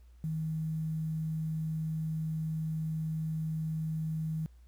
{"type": "tone with quantisation", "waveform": "sine", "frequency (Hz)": 158.4, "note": "D#3", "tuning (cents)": 31, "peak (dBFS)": -31, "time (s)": [0.24, 4.46], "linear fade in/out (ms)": 0, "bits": 10, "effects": ["added 60 Hz sine -53 dBFS peak until 4.67 s", "pink hiss -73 dBFS RMS until 4.67 s"]}